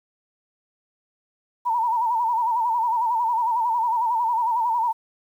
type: tone with vibrato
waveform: sine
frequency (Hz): 932.3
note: A#5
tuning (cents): 0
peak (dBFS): -19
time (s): 1.65-4.93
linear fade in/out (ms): 20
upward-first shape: sine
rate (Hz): 11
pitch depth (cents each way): 95
effects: 9-bit